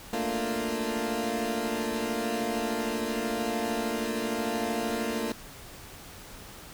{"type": "chord", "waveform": "20% pulse", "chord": "Bb major seventh", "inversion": "third", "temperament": "equal", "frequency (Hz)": [220, 233.1, 293.7, 349.2], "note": ["A3", "Bb3", "D4", "F4"], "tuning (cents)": [0, 0, 0, 0], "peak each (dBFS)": [-29, -27, -31, -31], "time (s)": [0.13, 5.32], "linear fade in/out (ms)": 2, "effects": ["pink hiss -46 dBFS RMS until 6.73 s"]}